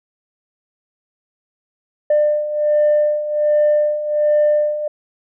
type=beating tone pair; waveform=sine; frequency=597 / 598.3 Hz; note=D5 / D5; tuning=+28 / +32 cents; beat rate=1.3 Hz; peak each=-18 / -13 dBFS; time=2.1-4.88 s; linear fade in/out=5 ms; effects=tanh soft clip ceiling -8 dBFS